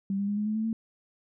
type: tone with pitch steps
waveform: sine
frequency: 196 / 200.5 / 205 / 209.7 / 214.5 / 219.4 / 224.4 Hz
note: G3 / G3 / G#3 / G#3 / A3 / A3 / A3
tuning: 0 / +39 / -22 / +17 / -44 / -5 / +34 cents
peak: -26 dBFS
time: 0.1-0.73 s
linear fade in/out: 2 ms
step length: 90 ms
effects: none